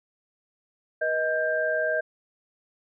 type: tone cluster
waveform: sine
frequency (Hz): 484.3 / 627 / 1586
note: B4 / D#5 / G6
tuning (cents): -34 / +13 / +20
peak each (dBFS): -32 / -25 / -27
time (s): 1.01-2.01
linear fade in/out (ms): 10
effects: none